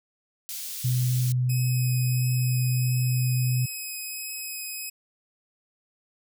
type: high-pass noise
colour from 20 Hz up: white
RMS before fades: -35 dBFS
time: 0.49-1.32 s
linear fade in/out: 0 ms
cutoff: 3500 Hz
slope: 12 dB/octave
type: tone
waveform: sine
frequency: 125.5 Hz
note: B2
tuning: 28 cents sharp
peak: -21 dBFS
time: 0.84-3.66 s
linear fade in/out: 10 ms
type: tone with vibrato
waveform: 5% pulse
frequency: 2539 Hz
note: D#7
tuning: 34 cents sharp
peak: -24 dBFS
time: 1.49-4.9 s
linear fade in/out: 10 ms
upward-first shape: triangle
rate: 1.5 Hz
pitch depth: 12 cents each way
effects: none